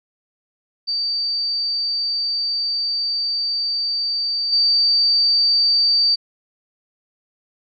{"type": "tone with level steps", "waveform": "sine", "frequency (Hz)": 4626, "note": "D8", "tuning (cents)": -27, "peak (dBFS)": [-19, -13], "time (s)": [0.87, 6.16], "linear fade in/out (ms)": 20, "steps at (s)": 4.52, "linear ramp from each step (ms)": 10, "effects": []}